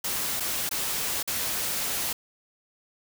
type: noise with dropouts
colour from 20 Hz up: white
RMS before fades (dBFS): -29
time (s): 0.04-2.13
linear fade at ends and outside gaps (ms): 5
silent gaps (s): 0.4-0.404 / 0.692-0.711 / 1.229-1.275
effects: none